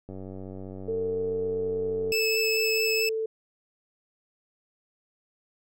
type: click train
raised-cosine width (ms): 2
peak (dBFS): -27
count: 194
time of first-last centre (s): 0.09-2.117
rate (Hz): 95.2
type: tone with pitch glide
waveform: sine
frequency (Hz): 449.6 to 442.9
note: A4 to A4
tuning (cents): +37 to +11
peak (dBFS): -26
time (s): 0.88-3.26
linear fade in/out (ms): 5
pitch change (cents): -26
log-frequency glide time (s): 1.18-2.02
type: tone with vibrato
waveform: 25% pulse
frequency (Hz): 2613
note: E7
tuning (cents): -16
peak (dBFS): -21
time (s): 2.12-3.09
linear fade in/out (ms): 2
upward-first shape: sine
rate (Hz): 4.6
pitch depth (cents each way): 12
effects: none